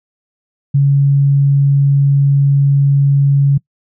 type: tone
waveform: sine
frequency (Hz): 140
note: C#3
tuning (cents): +18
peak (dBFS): -7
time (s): 0.74-3.58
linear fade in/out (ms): 10
effects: noise-tail reverb RT60 0.1 s tail -23 dB re dry